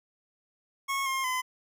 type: tone with pitch steps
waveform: 25% pulse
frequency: 1095 / 1066 / 1019 Hz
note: C#6 / C6 / C6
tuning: -22 / +32 / -46 cents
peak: -24 dBFS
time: 0.88-1.42 s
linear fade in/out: 20 ms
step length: 180 ms
effects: none